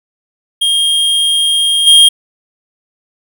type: tone with level steps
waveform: square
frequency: 3229 Hz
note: G#7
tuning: 49 cents flat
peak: -10 / -3 dBFS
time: 0.61-2.09 s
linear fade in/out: 10 ms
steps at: 1.86 s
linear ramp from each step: 20 ms
effects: none